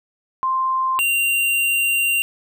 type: tone pair in turn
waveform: sine / square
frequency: 1047 / 2771 Hz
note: C6 / F7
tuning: +1 / -14 cents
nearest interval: octave + perfect fourth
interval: 1685 cents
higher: second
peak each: -17 dBFS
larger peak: neither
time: 0.43-0.99 / 0.99-2.22 s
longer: second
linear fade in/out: 0 ms
effects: none